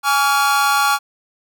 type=chord; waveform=45% pulse; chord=Db major; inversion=second; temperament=equal with one note detuned; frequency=830.6 / 1135.3 / 1396.9 Hz; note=Ab5 / Db6 / F6; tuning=0 / +41 / 0 cents; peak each=-18 dBFS; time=0.03-0.99 s; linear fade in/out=50 ms; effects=none